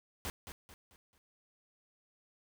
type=noise with echo; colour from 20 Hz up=pink; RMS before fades=-39 dBFS; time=0.25-0.3 s; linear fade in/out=0 ms; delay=220 ms; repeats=4; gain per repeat=-8 dB; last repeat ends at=1.18 s; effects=none